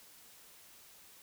silence, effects white hiss -58 dBFS RMS until 1.22 s

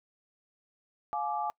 sine chord, D diminished, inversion first, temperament just, 704.8 / 845.8 / 1174.7 Hz, F5 / Ab5 / D6, +16 / +31 / 0 cents, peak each -36 / -32 / -36 dBFS, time 1.13-1.5 s, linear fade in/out 0 ms, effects noise-tail reverb RT60 0.1 s tail -25 dB re dry

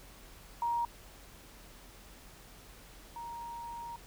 sine tone pair in turn, 942 / 937.9 Hz, A#5 / A#5, +18 / +10 cents, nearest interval unison, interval 8 cents, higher first, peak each -29 / -40 dBFS, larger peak first, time 0.62-0.85 / 3.16-3.96 s, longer second, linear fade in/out 2 ms, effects added 44 Hz sine -56 dBFS peak until 4.06 s + pink hiss -55 dBFS RMS until 4.06 s

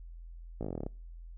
slowing click train, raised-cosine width 2 ms, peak -23 dBFS, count 12, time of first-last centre 0.61-0.865 s, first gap 17 ms, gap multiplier 1.06, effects noise-tail reverb RT60 0.4 s tail -26 dB re dry + added 42 Hz sine -44 dBFS peak until 1.37 s

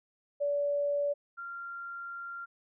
sine tone pair in turn, 575 / 1385.1 Hz, D5 / F6, -37 / -15 cents, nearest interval octave + minor third, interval 1522 cents, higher second, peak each -27 / -38 dBFS, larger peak first, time 0.4-1.14 / 1.37-2.46 s, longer second, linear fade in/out 20 ms, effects none

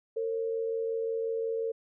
sine tone pair together, 454.4 / 540 Hz, A#4 / C#5, -44 / -45 cents, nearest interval minor third, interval 299 cents, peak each -29 / -38 dBFS, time 0.16-1.72 s, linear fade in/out 10 ms, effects none

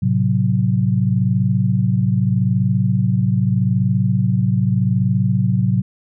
sine chord, F# diminished, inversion first, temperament equal, 110 / 130.81 / 185 Hz, A2 / C3 / F#3, 0 / 0 / 0 cents, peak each -18 dBFS, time 0.02-5.82 s, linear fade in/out 10 ms, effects none

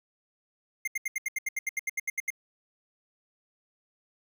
square tone bursts, 2109 Hz, C7, 13 cents sharp, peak -28 dBFS, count 15, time 0.85-2.304 s, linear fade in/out 5 ms, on 26 ms, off 76 ms, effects 11-bit

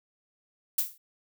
violet noise with exponential decay, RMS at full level -22 dBFS, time 0.78-0.98 s, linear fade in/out 5 ms, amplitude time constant 42 ms, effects none

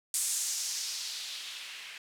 violet noise with low-pass filter sweep, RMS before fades -36 dBFS, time 0.14-1.98 s, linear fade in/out 2 ms, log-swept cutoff 8800 to 2300 Hz, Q 1.8, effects none

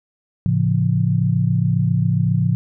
sine chord, A augmented, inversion none, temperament just, 110 / 137.5 / 171.88 Hz, A2 / C#3 / E#3, 0 / -14 / -27 cents, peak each -19 dBFS, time 0.46-2.55 s, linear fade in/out 0 ms, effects none

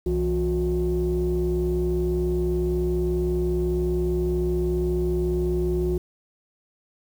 sine tone cluster, 63.5 / 165.4 / 359.9 Hz, B1 / E3 / F#4, +49 / +6 / -48 cents, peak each -24 / -27 / -22 dBFS, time 0.06-5.98 s, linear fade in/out 5 ms, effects tanh soft clip ceiling -16 dBFS + 8-bit

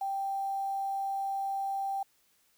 sine tone with quantisation, 784 Hz, G5, in tune, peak -30 dBFS, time 0.01-2.03 s, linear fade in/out 5 ms, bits 9, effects white hiss -69 dBFS RMS until 2.57 s

